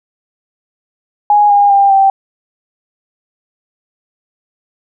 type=tone with pitch steps; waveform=sine; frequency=829 / 812.4 / 796.1 / 780.2 Hz; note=G#5 / G#5 / G5 / G5; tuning=-3 / -38 / +27 / -8 cents; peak=-5 dBFS; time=1.3-2.1 s; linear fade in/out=2 ms; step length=200 ms; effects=none